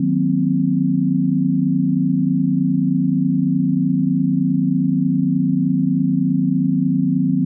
sine chord, C half-diminished seventh, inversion first, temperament equal with one note detuned, 155.56 / 185 / 238.3 / 261.6 Hz, Eb3 / Gb3 / Bb3 / C4, 0 / 0 / +38 / 0 cents, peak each -21 / -19 / -24 / -18 dBFS, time 0-7.45 s, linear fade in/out 5 ms, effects none

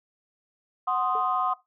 sine chord, C diminished, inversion second, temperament equal, 740 / 1046.5 / 1244.5 Hz, Gb5 / C6 / Eb6, 0 / 0 / 0 cents, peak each -27 dBFS, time 0.87-1.54 s, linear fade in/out 10 ms
sine tone with exponential decay, 440 Hz, A4, in tune, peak -31 dBFS, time 1.15-1.3 s, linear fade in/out 2 ms, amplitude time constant 32 ms
effects noise-tail reverb RT60 0.2 s tail -18 dB re dry + tanh soft clip ceiling -13 dBFS

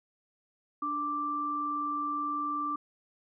sine tone pair together, 293.7 / 1174.7 Hz, D4 / D6, 0 / 0 cents, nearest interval 2 octaves, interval 2400 cents, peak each -38 / -30 dBFS, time 0.82-2.76 s, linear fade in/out 5 ms, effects none

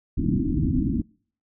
white low-pass noise, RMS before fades -23 dBFS, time 0.17-1.02 s, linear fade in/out 10 ms, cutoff 320 Hz, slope 96 dB/octave, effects noise-tail reverb RT60 0.5 s tail -26 dB re dry

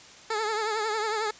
15% pulse tone with vibrato, 432.9 Hz, A4, 28 cents flat, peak -20 dBFS, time 0.3-1.31 s, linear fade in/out 5 ms, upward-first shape triangle, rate 11 Hz, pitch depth 86 cents each way, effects white hiss -49 dBFS RMS until 1.39 s + resampled to 16000 Hz

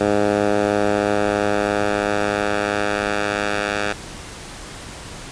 10% pulse tone with band-pass filter sweep, 103 Hz, G#2, 14 cents flat, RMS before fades -20 dBFS, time 0-3.93 s, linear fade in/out 10 ms, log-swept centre 580 to 1800 Hz, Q 0.73, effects pink hiss -35 dBFS RMS until 5.31 s + resampled to 22050 Hz

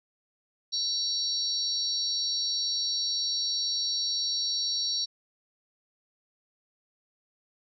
sine tone cluster, 3939 / 4477 / 5590 Hz, B7 / C#8 / F8, -5 / +16 / +1 cents, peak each -31 dBFS, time 0.72-5.06 s, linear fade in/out 20 ms, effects none

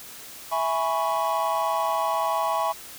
triangle chord, C# minor seventh, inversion first, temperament equal, 659.3 / 830.6 / 987.8 / 1108.7 Hz, E5 / G#5 / B5 / C#6, 0 / 0 / 0 / 0 cents, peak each -26 dBFS, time 0.51-2.73 s, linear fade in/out 20 ms, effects white hiss -42 dBFS RMS until 2.98 s

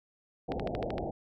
white low-pass noise, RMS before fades -35 dBFS, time 0.48-1.11 s, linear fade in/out 10 ms, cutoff 790 Hz, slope 96 dB/octave
click train, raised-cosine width 0.3 ms, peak -22 dBFS, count 7, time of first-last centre 0.52-0.982 s, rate 13 Hz
effects none

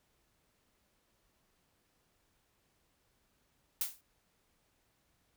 blue noise with exponential decay, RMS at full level -30 dBFS, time 3.81-4.01 s, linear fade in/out 2 ms, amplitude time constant 42 ms, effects pink hiss -75 dBFS RMS until 5.36 s

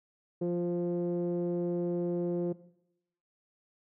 sawtooth tone with low-pass filter, 174.61 Hz, F3, in tune, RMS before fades -31 dBFS, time 0.41-2.53 s, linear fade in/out 10 ms, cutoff 430 Hz, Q 9.3, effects noise-tail reverb RT60 0.8 s tail -18 dB re dry

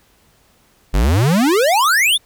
square exponential sweep, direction up, 42.89 to 3718 Hz, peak -12 dBFS, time 0.93-2.18 s, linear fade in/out 20 ms, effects pink hiss -55 dBFS RMS until 2.25 s

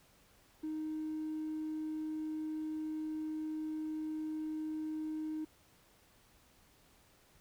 triangle tone, 311.1 Hz, D#4, in tune, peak -33 dBFS, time 0.63-5.45 s, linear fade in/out 10 ms, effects tanh soft clip ceiling -33 dBFS + pink hiss -66 dBFS RMS until 7.4 s

